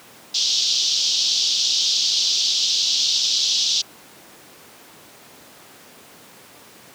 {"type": "band-pass noise", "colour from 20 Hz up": "white", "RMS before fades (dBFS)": -20, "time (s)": [0.34, 3.82], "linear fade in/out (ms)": 10, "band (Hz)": [3200, 5800], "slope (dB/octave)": 48, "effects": ["pink hiss -45 dBFS RMS until 6.94 s", "high-pass 200 Hz 12 dB/octave"]}